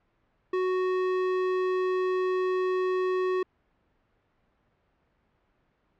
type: tone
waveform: square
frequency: 370 Hz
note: F#4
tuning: in tune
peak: -25 dBFS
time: 0.53-3.43 s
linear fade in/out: 5 ms
effects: pink hiss -70 dBFS RMS until 5.99 s + low-pass 2000 Hz 12 dB/octave